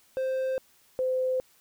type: tone pair in turn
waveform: triangle / sine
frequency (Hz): 523.3 / 514.6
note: C5 / C5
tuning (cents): 0 / -29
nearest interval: unison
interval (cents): 29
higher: first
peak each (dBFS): -24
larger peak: neither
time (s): 0.17-0.58 / 0.99-1.4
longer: neither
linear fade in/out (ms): 0
effects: white hiss -62 dBFS RMS until 1.6 s